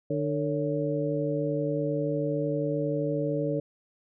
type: harmonic tone with a mistuned harmonic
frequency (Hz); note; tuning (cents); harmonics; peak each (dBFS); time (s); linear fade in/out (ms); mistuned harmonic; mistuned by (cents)
149.5; D3; +31; 1 / 2 / 3 / 4; -31 / -31 / -31 / -31; 0.1-3.6; 5; 4; -110
effects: none